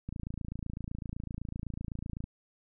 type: click train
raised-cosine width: 5 ms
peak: -25 dBFS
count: 61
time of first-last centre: 0.09-2.241 s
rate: 27.9 Hz
effects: none